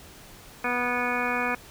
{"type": "harmonic tone", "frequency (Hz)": 245.3, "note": "B3", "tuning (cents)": -12, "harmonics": [1, 2, 3, 4, 5, 6, 7, 9, 10], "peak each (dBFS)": [-33, -33, -33, -33, -33, -33, -33, -33, -33], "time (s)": [0.64, 1.55], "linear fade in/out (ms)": 5, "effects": ["pink hiss -48 dBFS RMS until 1.7 s"]}